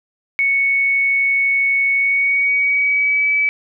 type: tone with pitch glide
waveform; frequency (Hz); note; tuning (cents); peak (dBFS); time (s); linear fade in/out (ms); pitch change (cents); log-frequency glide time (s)
sine; 2217 to 2294; C#7 to D7; 0 to -41; -13; 0.39-3.49; 0; +59; 1.94-3.31
effects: none